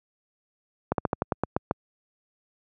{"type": "slowing click train", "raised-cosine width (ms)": 1, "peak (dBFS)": -9, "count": 9, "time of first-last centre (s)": [0.92, 1.711], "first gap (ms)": 62, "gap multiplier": 1.13, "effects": ["high-pass 80 Hz 12 dB/octave"]}